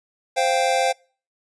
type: chord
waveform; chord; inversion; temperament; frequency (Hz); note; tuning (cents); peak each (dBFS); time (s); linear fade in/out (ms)
square; C suspended fourth; none; just; 523.3 / 697.7 / 784.9; C5 / F5 / G5; 0 / -2 / +2; -23; 0.36-0.93; 20
effects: noise-tail reverb RT60 0.4 s tail -26 dB re dry + resampled to 22050 Hz